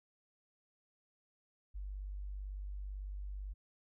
sine tone, 49 Hz, G1, in tune, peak -40 dBFS, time 1.74-3.54 s, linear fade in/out 20 ms, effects none

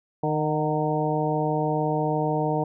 harmonic tone with a mistuned harmonic, 153.7 Hz, D#3, 21 cents flat, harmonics 1 / 2 / 3 / 4 / 5 / 6, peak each -27 / -29 / -28 / -30 / -29 / -31 dBFS, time 0.23-2.64 s, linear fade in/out 5 ms, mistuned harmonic 5, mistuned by -39 cents, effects none

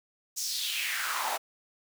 pink noise with high-pass filter sweep, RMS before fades -32 dBFS, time 0.36-1.38 s, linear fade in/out 20 ms, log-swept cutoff 6500 to 700 Hz, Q 3.5, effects none

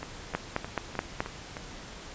two click trains, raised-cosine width 0.5 ms, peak -12 / -21 dBFS, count 5 / 6, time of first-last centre 0.35-1.205 / 0.03-1.568 s, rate 4.68 / 3.25 Hz, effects pink hiss -44 dBFS RMS until 2.14 s + resampled to 16000 Hz

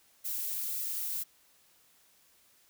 violet noise with flanger, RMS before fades -35 dBFS, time 0.24-1.24 s, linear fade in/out 20 ms, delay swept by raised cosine 1.5 to 6 ms, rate 1.7 Hz, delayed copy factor +0.8, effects white hiss -65 dBFS RMS until 2.69 s

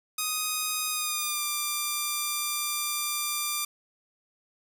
5% pulse tone with pitch glide, 1248 to 1188.2 Hz, D#6 to D6, +5 to +20 cents, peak -16 dBFS, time 0.18-3.65 s, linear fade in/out 5 ms, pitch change -85 cents, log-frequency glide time 0.89-1.43 s, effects none

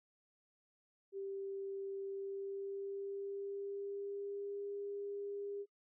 sine tone with pitch glide, 392 to 403.5 Hz, G4 to G#4, 0 to -50 cents, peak -40 dBFS, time 1.12-5.66 s, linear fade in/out 50 ms, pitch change +50 cents, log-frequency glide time 2.05-4.69 s, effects noise-tail reverb RT60 0.1 s tail -26 dB re dry

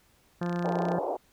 harmonic tone, 174.61 Hz, F3, in tune, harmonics 1 / 2 / 3 / 4 / 5 / 6 / 7 / 8 / 9 / 10, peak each -29 / -35 / -39 / -41 / -43 / -45 / -46 / -47 / -48 / -49 dBFS, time 0.41-0.99 s, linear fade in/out 5 ms
click train, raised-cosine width 0.2 ms, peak -26 dBFS, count 16, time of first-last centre 0.43-0.919 s, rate 30.7 Hz
white band-pass noise, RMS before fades -31 dBFS, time 0.64-1.17 s, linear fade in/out 10 ms, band 310 to 880 Hz, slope 48 dB/octave
effects pink hiss -64 dBFS RMS until 1.32 s

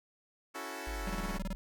10% pulse chord, F# minor seventh, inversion second, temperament equal, 277.2 / 329.6 / 370 / 440 Hz, C#4 / E4 / F#4 / A4, 0 / 0 / 0 / 0 cents, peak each -37 dBFS, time 0.54-1.39 s, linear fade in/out 20 ms
sine linear two-way sweep, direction down then up, 54.7 to 31.89 to 39.73 Hz, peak -37 dBFS, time 0.87-1.55 s, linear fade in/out 0 ms, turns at 1.38 s
square tone bursts, 191.4 Hz, G3, 41 cents flat, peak -36 dBFS, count 9, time 1.07-1.53 s, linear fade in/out 2 ms, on 28 ms, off 26 ms
effects none

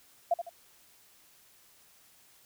sine tone with echo, 687 Hz, F5, 29 cents flat, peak -22 dBFS, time 0.31-0.34 s, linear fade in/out 5 ms, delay 77 ms, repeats 2, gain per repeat -9 dB, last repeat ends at 0.494 s, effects white hiss -61 dBFS RMS until 2.45 s

